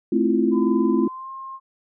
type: chord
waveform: sine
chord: F major seventh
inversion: first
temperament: just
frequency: 218.3 / 261.9 / 327.4 / 349.2 Hz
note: A3 / C4 / E4 / F4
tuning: -13 / +2 / -12 / 0 cents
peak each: -22 dBFS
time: 0.12-1.08 s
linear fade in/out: 5 ms
type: tone with pitch glide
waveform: sine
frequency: 1012 to 1065.4 Hz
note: B5 to C6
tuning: +42 to +31 cents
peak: -32 dBFS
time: 0.51-1.6 s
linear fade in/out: 50 ms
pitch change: +89 cents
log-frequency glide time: 0.98-1.3 s
effects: none